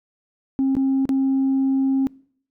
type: tone with dropouts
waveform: sine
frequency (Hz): 268.3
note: C4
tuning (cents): +44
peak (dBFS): -15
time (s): 0.59-2.07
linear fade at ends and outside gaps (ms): 0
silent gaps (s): 0.752-0.767 / 1.054-1.092
effects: noise-tail reverb RT60 0.6 s tail -25 dB re dry + tanh soft clip ceiling -14 dBFS